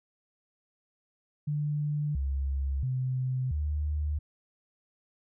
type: tone with pitch steps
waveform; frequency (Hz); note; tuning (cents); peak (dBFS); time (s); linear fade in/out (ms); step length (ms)
sine; 148.1 / 68.3 / 128.9 / 74.8; D3 / C#2 / C3 / D2; +15 / -25 / -26 / +32; -27; 1.47-4.19; 10; 680
effects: none